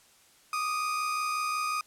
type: tone pair together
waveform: 35% pulse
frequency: 1174.7 / 1240.2 Hz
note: D6 / D#6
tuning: 0 / -6 cents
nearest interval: minor second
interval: 94 cents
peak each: -37 / -27 dBFS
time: 0.53-1.81 s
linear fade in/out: 2 ms
effects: white hiss -60 dBFS RMS until 1.86 s + low-pass 11000 Hz 12 dB/octave